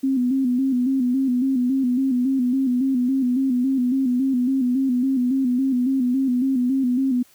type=tone with vibrato; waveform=sine; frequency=257.4 Hz; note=C4; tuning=28 cents flat; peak=-17 dBFS; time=0.03-7.23 s; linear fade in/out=10 ms; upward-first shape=square; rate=3.6 Hz; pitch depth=70 cents each way; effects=white hiss -55 dBFS RMS until 7.34 s